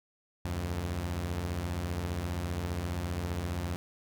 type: beating tone pair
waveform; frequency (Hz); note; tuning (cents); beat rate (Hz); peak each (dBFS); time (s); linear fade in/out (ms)
sawtooth; 73.42 / 88.42; D2 / F2; 0 / +22; 15; -34 / -29; 0.45-3.76; 0
effects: none